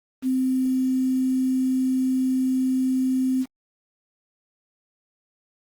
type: tone with quantisation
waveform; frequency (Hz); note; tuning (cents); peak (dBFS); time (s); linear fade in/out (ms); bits
sine; 259.2; C4; -16; -19; 0.22-3.46; 50; 7
effects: Opus 24 kbps